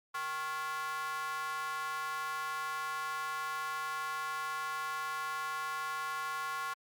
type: tone with high-pass filter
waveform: square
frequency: 155.56 Hz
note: D#3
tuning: in tune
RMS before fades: -37 dBFS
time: 0.14-6.74 s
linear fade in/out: 10 ms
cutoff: 1200 Hz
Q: 7.4
effects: MP3 96 kbps